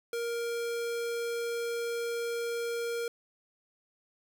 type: tone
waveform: square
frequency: 468.5 Hz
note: A#4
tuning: 9 cents sharp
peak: -32 dBFS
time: 0.13-3.08 s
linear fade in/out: 2 ms
effects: none